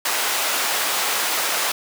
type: high-pass noise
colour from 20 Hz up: pink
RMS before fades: -22 dBFS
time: 0.05-1.72 s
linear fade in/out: 5 ms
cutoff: 750 Hz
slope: 12 dB/octave
effects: none

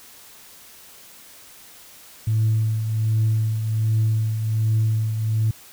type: tone with tremolo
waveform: sine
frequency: 110 Hz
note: A2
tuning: in tune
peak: -14 dBFS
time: 2.27-5.51 s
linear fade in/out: 5 ms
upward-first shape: triangle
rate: 1.3 Hz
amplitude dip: 60%
effects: tanh soft clip ceiling -13 dBFS + white hiss -46 dBFS RMS until 5.72 s

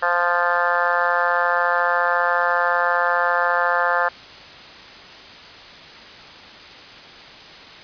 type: harmonic tone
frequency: 174.61 Hz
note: F3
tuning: in tune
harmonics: 3 / 4 / 5 / 6 / 7 / 8 / 9 / 10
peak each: -25 / -25 / -25 / -25 / -25 / -25 / -25 / -25 dBFS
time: 0.02-4.09 s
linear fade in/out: 10 ms
effects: white hiss -40 dBFS RMS until 7.83 s + resampled to 11025 Hz

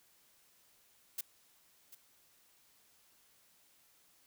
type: noise with echo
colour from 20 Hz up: blue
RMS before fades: -38 dBFS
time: 1.18-1.21 s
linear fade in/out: 5 ms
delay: 740 ms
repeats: 1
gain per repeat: -15 dB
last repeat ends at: 1.95 s
effects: white hiss -68 dBFS RMS until 4.26 s

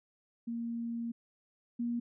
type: tone pair in turn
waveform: sine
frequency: 233.1 / 237.4 Hz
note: A#3 / A#3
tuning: 0 / +32 cents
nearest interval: unison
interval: 32 cents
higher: second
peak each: -34 / -31 dBFS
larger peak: second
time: 0.47-1.12 / 1.79-2 s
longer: first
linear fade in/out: 10 ms
effects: none

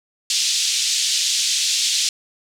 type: band-pass noise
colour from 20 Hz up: pink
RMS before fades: -20 dBFS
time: 0.3-2.09 s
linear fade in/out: 2 ms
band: 3300 to 7600 Hz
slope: 24 dB/octave
effects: none

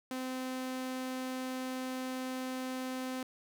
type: tone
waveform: sawtooth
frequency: 257.8 Hz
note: C4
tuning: 26 cents flat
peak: -32 dBFS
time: 0.11-3.23 s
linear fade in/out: 2 ms
effects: none

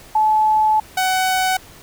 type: tone pair in turn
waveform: sine / sawtooth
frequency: 863 / 749.5 Hz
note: A5 / F#5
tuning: -34 / +22 cents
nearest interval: major second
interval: 244 cents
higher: first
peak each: -12 dBFS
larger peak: neither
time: 0.15-0.8 / 0.97-1.57 s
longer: first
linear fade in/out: 5 ms
effects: pink hiss -43 dBFS RMS until 1.82 s

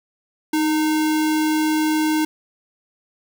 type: tone with sample-and-hold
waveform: sine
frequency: 311.1 Hz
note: D#4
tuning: in tune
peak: -16 dBFS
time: 0.53-2.25 s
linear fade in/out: 5 ms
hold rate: 1225 Hz
effects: none

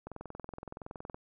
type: click train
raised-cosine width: 1 ms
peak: -28 dBFS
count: 24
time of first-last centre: 0.07-1.145 s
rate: 21.4 Hz
effects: none

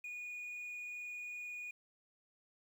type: tone with frequency modulation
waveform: sine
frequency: 2454 Hz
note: D#7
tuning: 25 cents flat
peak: -40 dBFS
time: 0.04-1.71 s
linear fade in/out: 5 ms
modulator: 22.6 Hz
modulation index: 0.58
effects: tanh soft clip ceiling -41 dBFS + 11-bit

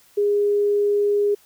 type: tone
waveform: sine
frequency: 410 Hz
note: G#4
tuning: 22 cents flat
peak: -16 dBFS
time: 0.17-1.35 s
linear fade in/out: 10 ms
effects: white hiss -55 dBFS RMS until 1.45 s

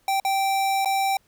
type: tone with dropouts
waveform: square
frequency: 780 Hz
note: G5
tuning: 9 cents flat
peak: -21 dBFS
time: 0.08-1.17 s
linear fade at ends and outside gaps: 2 ms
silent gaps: 0.2-0.249 / 0.848-0.857 s
effects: pink hiss -64 dBFS RMS until 1.27 s

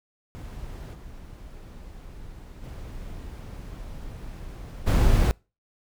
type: noise with level steps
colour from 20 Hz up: brown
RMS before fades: -37 / -42 / -38 / -19 dBFS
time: 0.35-5.31 s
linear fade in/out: 0 ms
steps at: 0.93 / 2.62 / 4.86 s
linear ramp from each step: 20 ms
effects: noise-tail reverb RT60 0.3 s tail -25 dB re dry

